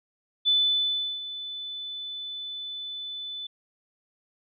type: tone with ADSR envelope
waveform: sine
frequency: 3500 Hz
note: A7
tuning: 10 cents flat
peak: -18 dBFS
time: 0.45-3.47 s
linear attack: 30 ms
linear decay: 720 ms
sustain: -15 dB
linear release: 6 ms
effects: none